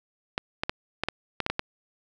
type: clicks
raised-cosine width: 0.3 ms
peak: -10 dBFS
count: 9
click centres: 0.379 / 0.635 / 0.695 / 1.036 / 1.086 / 1.403 / 1.464 / 1.5 / 1.594 s
effects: none